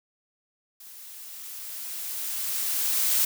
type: noise with level ramp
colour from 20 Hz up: blue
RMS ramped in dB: -46 to -22 dBFS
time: 0.8-3.25 s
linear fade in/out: 5 ms
effects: none